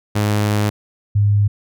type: tone pair in turn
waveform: sawtooth / sine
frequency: 104.5 / 102.59 Hz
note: G#2 / G#2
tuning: +11 / -21 cents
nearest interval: unison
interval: 32 cents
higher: first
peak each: -11 dBFS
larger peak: neither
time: 0.15-0.7 / 1.15-1.48 s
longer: first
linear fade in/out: 10 ms
effects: none